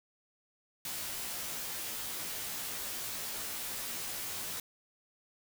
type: noise with comb filter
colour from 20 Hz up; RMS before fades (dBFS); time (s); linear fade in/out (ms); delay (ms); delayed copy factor
white; -39; 0.85-4.6; 2; 15; -0.9
effects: none